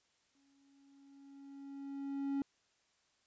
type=tone with exponential growth; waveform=triangle; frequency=277.2 Hz; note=C#4; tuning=in tune; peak=-30 dBFS; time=0.35-2.42 s; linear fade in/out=1 ms; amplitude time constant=450 ms; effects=white hiss -75 dBFS RMS until 3.26 s + resampled to 16000 Hz